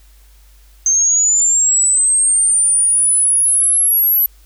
sine linear sweep, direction up, 6272 to 11840 Hz, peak -10 dBFS, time 0.86-4.26 s, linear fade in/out 2 ms, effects added 50 Hz sine -43 dBFS peak until 4.45 s + white hiss -53 dBFS RMS until 4.45 s

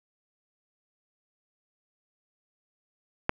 click, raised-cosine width 0.5 ms, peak -8 dBFS, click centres 3.294 s, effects none

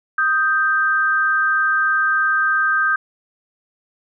sine tone pair together, 1246.9 / 1570 Hz, D#6 / G6, +3 / +2 cents, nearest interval major third, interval 399 cents, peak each -19 / -16 dBFS, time 0.18-2.96 s, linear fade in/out 5 ms, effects none

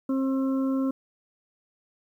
harmonic tone, 266.8 Hz, C4, 34 cents sharp, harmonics 1 / 2 / 4 / 5, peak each -23 / -34 / -41 / -43 dBFS, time 0.09-0.91 s, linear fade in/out 5 ms, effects 10-bit

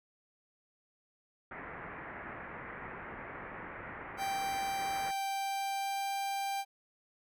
white low-pass noise, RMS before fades -45 dBFS, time 1.51-5.11 s, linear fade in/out 2 ms, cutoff 2100 Hz, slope 48 dB/octave
45% pulse tone with pitch glide, 784 to 789.9 Hz, G5 to G5, 0 to +13 cents, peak -33 dBFS, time 4.17-6.65 s, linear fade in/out 50 ms, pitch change +13 cents, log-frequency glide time 5.25-6.11 s
effects none

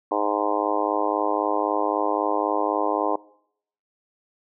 harmonic tone, 103.83 Hz, G#2, in tune, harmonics 3 / 4 / 5 / 6 / 7 / 8 / 9 / 10, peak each -29 / -29 / -29 / -29 / -29 / -29 / -29 / -29 dBFS, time 0.11-3.16 s, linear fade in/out 5 ms, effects noise-tail reverb RT60 0.7 s tail -22 dB re dry

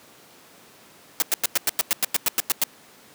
white noise bursts, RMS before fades -20 dBFS, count 13, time 1.2-2.637 s, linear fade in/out 0 ms, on 21 ms, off 97 ms, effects pink hiss -50 dBFS RMS until 3.14 s + high-pass 200 Hz 12 dB/octave

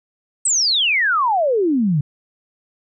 sine exponential sweep, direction down, 8372 to 137.5 Hz, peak -14 dBFS, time 0.45-2.01 s, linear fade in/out 5 ms, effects none

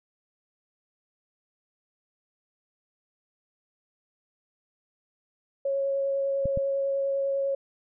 sine tone with vibrato, 550 Hz, C#5, 14 cents flat, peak -24 dBFS, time 5.65-7.55 s, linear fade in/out 5 ms, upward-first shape sine, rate 10 Hz, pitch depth 8 cents each way
clicks, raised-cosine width 5 ms, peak -19 dBFS, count 2, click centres 6.456 / 6.574 s
effects none

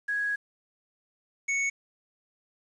sine / square tone pair in turn, 1661.2 / 2217 Hz, G#6 / C#7, 0 / 0 cents, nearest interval perfect fourth, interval 500 cents, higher second, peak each -26 dBFS, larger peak neither, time 0.08-0.36 / 1.48-1.7 s, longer first, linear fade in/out 10 ms, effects resampled to 22050 Hz + 9-bit

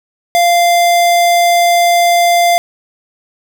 square tone, 694 Hz, F5, 11 cents flat, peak -8 dBFS, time 0.35-2.58 s, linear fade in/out 0 ms, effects none

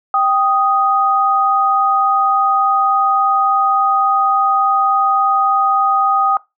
sine tone pair together, 784 / 1244.5 Hz, G5 / D#6, 0 / 0 cents, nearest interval minor sixth, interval 800 cents, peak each -15 / -13 dBFS, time 0.14-6.37 s, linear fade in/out 2 ms, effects noise-tail reverb RT60 0.2 s tail -20 dB re dry

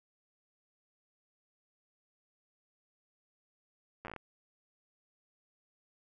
slowing click train, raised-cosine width 0.5 ms, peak -28 dBFS, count 8, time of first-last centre 4.05-4.163 s, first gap 9 ms, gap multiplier 1.19, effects none

